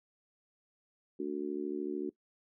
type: harmonic tone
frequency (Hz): 73.42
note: D2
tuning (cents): 0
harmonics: 3 / 4 / 5 / 6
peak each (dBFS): -43 / -37 / -36 / -46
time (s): 1.19-2.1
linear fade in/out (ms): 10
effects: noise-tail reverb RT60 0.1 s tail -20 dB re dry